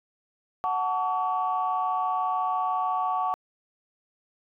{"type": "chord", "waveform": "sine", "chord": "F# minor", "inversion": "none", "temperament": "equal with one note detuned", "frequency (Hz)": [740, 880, 1134], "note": ["F#5", "A5", "C#6"], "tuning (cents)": [0, 0, 39], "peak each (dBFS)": [-27, -30, -27], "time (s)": [0.64, 3.34], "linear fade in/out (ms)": 0, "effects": ["tanh soft clip ceiling -15 dBFS"]}